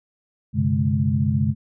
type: tone cluster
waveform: sine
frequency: 94.4 / 128.5 / 143 / 210.9 Hz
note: F#2 / C3 / D3 / G#3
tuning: +35 / -31 / -46 / +27 cents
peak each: -23 dBFS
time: 0.53-1.55 s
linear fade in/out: 50 ms
effects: none